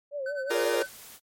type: tone with vibrato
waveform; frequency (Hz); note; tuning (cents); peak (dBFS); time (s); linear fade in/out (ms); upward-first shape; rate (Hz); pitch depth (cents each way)
sine; 554.4; C#5; 0; -30; 0.11-0.86; 50; sine; 5.5; 93
type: tone with tremolo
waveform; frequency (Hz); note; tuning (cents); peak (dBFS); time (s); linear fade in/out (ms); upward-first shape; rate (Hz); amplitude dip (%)
triangle; 1520; F#6; +46; -31; 0.26-0.89; 2; sine; 9.2; 90
type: chord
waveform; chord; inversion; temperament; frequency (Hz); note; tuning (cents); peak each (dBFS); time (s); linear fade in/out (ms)
40% pulse; Bb dominant seventh; second; equal; 349.2 / 415.3 / 466.2 / 587.3; F4 / Ab4 / Bb4 / D5; 0 / 0 / 0 / 0; -31 / -31 / -27 / -31; 0.5-0.83; 10
type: noise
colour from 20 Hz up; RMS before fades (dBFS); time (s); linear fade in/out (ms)
white; -47; 0.57-1.2; 50
effects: MP3 64 kbps